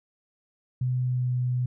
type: tone with pitch glide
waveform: sine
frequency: 126.4 to 124.95 Hz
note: B2 to B2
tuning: +41 to +21 cents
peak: -23 dBFS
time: 0.81-1.66 s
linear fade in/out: 5 ms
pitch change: -20 cents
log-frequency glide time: 0.96-1.34 s
effects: none